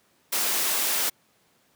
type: high-pass noise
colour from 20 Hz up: white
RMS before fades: -25 dBFS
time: 0.32-1.1 s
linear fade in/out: 10 ms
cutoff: 260 Hz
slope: 12 dB/octave
effects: pink hiss -64 dBFS RMS until 1.75 s + high-pass 150 Hz 12 dB/octave